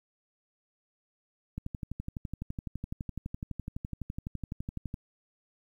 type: click train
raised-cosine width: 5 ms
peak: -23 dBFS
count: 41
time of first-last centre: 1.58-4.941 s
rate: 11.9 Hz
effects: 10-bit